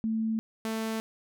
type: tone pair in turn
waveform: sine / sawtooth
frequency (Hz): 222 / 222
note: A3 / A3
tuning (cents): +16 / +16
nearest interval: unison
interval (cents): 0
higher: neither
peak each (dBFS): -26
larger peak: neither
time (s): 0.04-0.39 / 0.65-1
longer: neither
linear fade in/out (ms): 0
effects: none